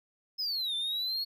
triangle exponential two-way sweep, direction down then up, 5200 to 3533 to 4370 Hz, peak -29 dBFS, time 0.38-1.25 s, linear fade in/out 20 ms, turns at 0.75 s, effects none

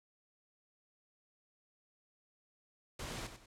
pink noise with echo, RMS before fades -43 dBFS, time 2.99-3.27 s, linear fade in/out 5 ms, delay 95 ms, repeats 2, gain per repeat -9 dB, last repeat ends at 3.46 s, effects low-pass 9000 Hz 12 dB/octave

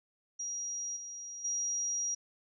sine tone with level steps, 5730 Hz, F8, 44 cents sharp, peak -35 / -41 / -31 dBFS, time 0.39-2.15 s, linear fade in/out 10 ms, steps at 0.96 / 1.44 s, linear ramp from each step 10 ms, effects none

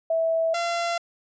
sine / sawtooth tone pair in turn, 654 / 684.5 Hz, E5 / F5, -14 / -35 cents, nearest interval minor second, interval 79 cents, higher second, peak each -20 dBFS, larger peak neither, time 0.1-0.54 / 0.54-0.98 s, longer neither, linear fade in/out 5 ms, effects resampled to 16000 Hz

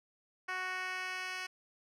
10% pulse tone with band-pass filter sweep, 370 Hz, F#4, in tune, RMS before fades -39 dBFS, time 0.48-1.47 s, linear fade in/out 10 ms, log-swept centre 1700 to 3200 Hz, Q 1.1, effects none

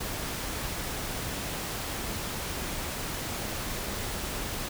pink noise, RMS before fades -34 dBFS, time 0-4.69 s, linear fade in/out 10 ms, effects none

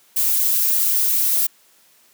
violet noise with flanger, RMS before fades -18 dBFS, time 0.16-1.47 s, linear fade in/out 10 ms, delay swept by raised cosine 1.9 to 6.1 ms, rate 1.6 Hz, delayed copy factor -0.65, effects white hiss -55 dBFS RMS until 2.13 s + high-pass 150 Hz 12 dB/octave

